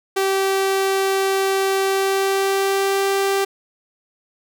sawtooth tone with pitch glide, 387.3 to 392.3 Hz, G4 to G4, -21 to +1 cents, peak -13 dBFS, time 0.16-3.45 s, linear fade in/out 10 ms, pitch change +22 cents, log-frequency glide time 1.84-3.06 s, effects none

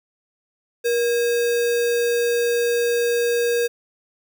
sine tone with sample-and-hold, 474.5 Hz, A#4, 31 cents sharp, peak -17 dBFS, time 0.84-3.68 s, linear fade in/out 20 ms, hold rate 2100 Hz, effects none

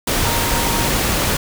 sine tone in noise, 932.3 Hz, A#5, in tune, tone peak -25 dBFS, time 0.25-0.88 s, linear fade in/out 5 ms, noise pink, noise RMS -18 dBFS, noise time 0.07-1.37 s, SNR -10 dB, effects none

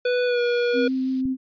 square tone with pitch glide, 493.9 to 481.5 Hz, B4 to B4, 0 to -44 cents, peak -20 dBFS, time 0.05-0.88 s, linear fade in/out 5 ms, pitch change -44 cents, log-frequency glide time 0.26-0.4 s
violet noise, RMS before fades -36 dBFS, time 0.44-1.22 s, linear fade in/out 20 ms
sine tone with vibrato, 261.1 Hz, C4, 3 cents flat, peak -21 dBFS, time 0.73-1.37 s, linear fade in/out 50 ms, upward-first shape sine, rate 6 Hz, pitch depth 9 cents each way
click, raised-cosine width 5 ms, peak -24 dBFS, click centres 1.255 s
effects resampled to 11025 Hz

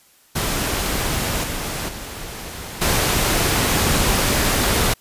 pink noise with level steps, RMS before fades -22 / -26 / -32 / -18 dBFS, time 0.35-4.94 s, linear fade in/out 10 ms, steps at 1.43 / 1.88 / 2.81 s, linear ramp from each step 10 ms, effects white hiss -54 dBFS RMS until 5 s + resampled to 32000 Hz

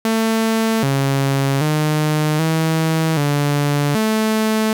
sawtooth tone with pitch steps, 223.3 / 137.3 / 152.8 / 160.6 / 144.6 / 218.4 Hz, A3 / C#3 / D#3 / E3 / D3 / A3, +26 / -16 / -31 / -45 / -27 / -13 cents, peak -11 dBFS, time 0.05-4.73 s, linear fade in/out 2 ms, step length 780 ms, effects none

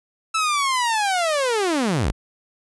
sawtooth linear sweep, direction down, 1323 to 34.65 Hz, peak -15 dBFS, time 0.34-2.12 s, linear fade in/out 10 ms, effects resampled to 24000 Hz

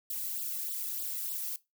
violet noise with flanger, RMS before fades -36 dBFS, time 0.1-1.56 s, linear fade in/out 2 ms, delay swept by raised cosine 0.23 to 1.53 ms, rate 3.3 Hz, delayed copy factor +1, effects noise-tail reverb RT60 0.2 s tail -19 dB re dry

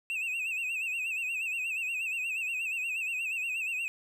triangle tone with vibrato, 2623 Hz, E7, 9 cents flat, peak -29 dBFS, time 0.1-3.88 s, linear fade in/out 0 ms, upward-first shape sine, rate 8.4 Hz, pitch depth 98 cents each way, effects none

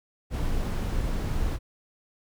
brown noise, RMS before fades -27 dBFS, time 0.3-1.59 s, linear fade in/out 50 ms, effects none

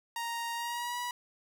sawtooth tone with pitch glide, 933 to 973.7 Hz, A#5 to B5, +1 to -25 cents, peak -30 dBFS, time 0.16-1.11 s, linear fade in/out 2 ms, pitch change +74 cents, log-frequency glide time 0.54-0.98 s, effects none

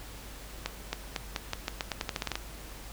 accelerating click train, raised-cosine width 0.2 ms, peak -13 dBFS, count 15, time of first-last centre 0.66-2.355 s, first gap 270 ms, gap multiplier 0.86, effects added 50 Hz sine -45 dBFS peak until 2.92 s + pink hiss -47 dBFS RMS until 2.92 s

